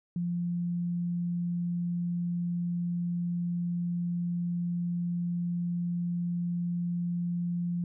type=tone; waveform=sine; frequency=173.9 Hz; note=F3; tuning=7 cents flat; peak=-28 dBFS; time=0.16-7.84 s; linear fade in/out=2 ms; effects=none